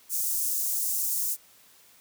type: high-pass noise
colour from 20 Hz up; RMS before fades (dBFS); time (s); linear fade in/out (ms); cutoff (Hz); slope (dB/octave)
white; -28; 0.09-1.37; 50; 6500; 24
effects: white hiss -57 dBFS RMS until 2 s + high-pass 60 Hz 12 dB/octave